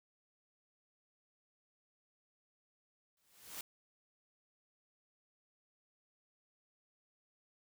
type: noise with exponential growth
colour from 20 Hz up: white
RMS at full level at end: -42 dBFS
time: 3.17-3.61 s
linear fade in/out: 2 ms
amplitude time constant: 94 ms
effects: none